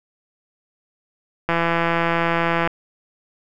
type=click train; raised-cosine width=0.5 ms; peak=-5 dBFS; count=200; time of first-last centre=1.49-2.675 s; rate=168 Hz; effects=none

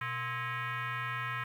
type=tone with frequency modulation; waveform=sine; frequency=123.5 Hz; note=B2; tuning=in tune; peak=-33 dBFS; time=0.01-1.44 s; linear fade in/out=5 ms; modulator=588 Hz; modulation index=3.7; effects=10-bit

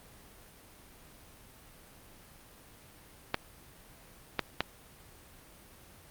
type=clicks; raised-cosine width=0.3 ms; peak=-11 dBFS; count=3; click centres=3.344 / 4.393 / 4.606 s; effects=pink hiss -55 dBFS RMS until 6.1 s + Opus 32 kbps

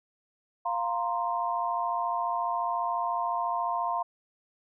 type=chord; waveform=sine; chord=F suspended fourth; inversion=none; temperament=equal; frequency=698.5 / 932.3 / 1046.5 Hz; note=F5 / Bb5 / C6; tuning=0 / 0 / 0 cents; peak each=-31 dBFS; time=0.65-4.03 s; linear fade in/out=10 ms; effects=none

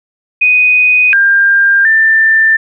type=tone with pitch steps; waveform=sine; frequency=2492 / 1598 / 1781 Hz; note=D#7 / G6 / A6; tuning=+2 / +33 / +21 cents; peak=-5 dBFS; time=0.41-2.57 s; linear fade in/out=10 ms; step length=720 ms; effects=none

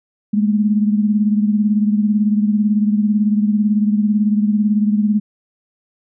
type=beating tone pair; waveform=sine; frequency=207.7 / 225.7 Hz; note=G#3 / A3; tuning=0 / +44 cents; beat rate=18 Hz; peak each=-13 / -20 dBFS; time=0.33-5.2 s; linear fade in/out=10 ms; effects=none

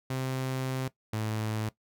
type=tone pair in turn; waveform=sawtooth; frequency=130.81 / 108.83 Hz; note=C3 / A2; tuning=0 / -19 cents; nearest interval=minor third; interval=319 cents; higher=first; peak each=-26 dBFS; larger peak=neither; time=0.1-0.88 / 1.13-1.69 s; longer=first; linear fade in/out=5 ms; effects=noise-tail reverb RT60 0.1 s tail -17 dB re dry

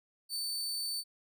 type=tone; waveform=sawtooth; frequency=4536 Hz; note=C#8; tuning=39 cents sharp; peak=-31 dBFS; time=0.29-1.04 s; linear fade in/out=50 ms; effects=none

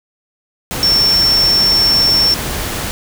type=tone in noise; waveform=sine; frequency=5430 Hz; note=F8; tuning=50 cents flat; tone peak=-9 dBFS; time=0.83-2.34 s; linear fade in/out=0 ms; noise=pink; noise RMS=-21 dBFS; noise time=0.71-2.91 s; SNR=+9 dB; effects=none

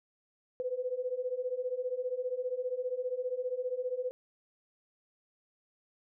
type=beating tone pair; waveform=sine; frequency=493.9 / 508.9 Hz; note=B4 / C5; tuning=0 / -48 cents; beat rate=15 Hz; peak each=-36 / -34 dBFS; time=0.6-4.11 s; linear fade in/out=0 ms; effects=none

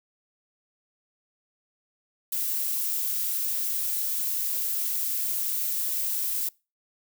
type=noise; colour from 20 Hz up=violet; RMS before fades=-28 dBFS; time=2.32-6.49 s; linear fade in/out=5 ms; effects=noise-tail reverb RT60 0.3 s tail -25 dB re dry

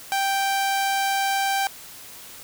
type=tone; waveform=sawtooth; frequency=784 Hz; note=G5; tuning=in tune; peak=-17 dBFS; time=0.12-1.67 s; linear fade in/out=0 ms; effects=white hiss -42 dBFS RMS until 2.43 s

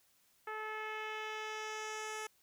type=tone with low-pass filter sweep; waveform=10% pulse; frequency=432.6 Hz; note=A4; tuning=29 cents flat; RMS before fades=-42 dBFS; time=0.47-2.27 s; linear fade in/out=5 ms; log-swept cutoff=1600 to 10000 Hz; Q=1.3; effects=white hiss -71 dBFS RMS until 2.42 s

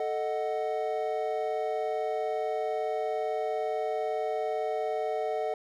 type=chord; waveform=triangle; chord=D# diminished; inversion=second; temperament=equal; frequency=440 / 622.3 / 740 Hz; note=A4 / D#5 / F#5; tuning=0 / 0 / 0 cents; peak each=-30 / -31 / -31 dBFS; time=0-5.54 s; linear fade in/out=2 ms; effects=none

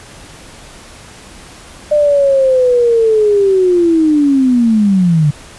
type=linear sweep; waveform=sine; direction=down; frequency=602 to 143.2 Hz; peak=-7 dBFS; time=1.91-5.31 s; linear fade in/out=10 ms; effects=pink hiss -36 dBFS RMS until 5.58 s + resampled to 24000 Hz

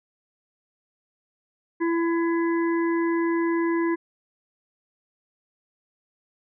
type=harmonic tone; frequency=335.3 Hz; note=E4; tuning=30 cents sharp; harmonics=1 / 3 / 5 / 6; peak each=-21 / -31 / -35 / -37 dBFS; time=1.8-3.96 s; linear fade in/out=20 ms; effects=none

